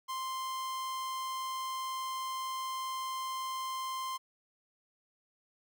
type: tone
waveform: 45% pulse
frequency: 1046.5 Hz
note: C6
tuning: in tune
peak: -35 dBFS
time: 0.08-4.18 s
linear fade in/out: 20 ms
effects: none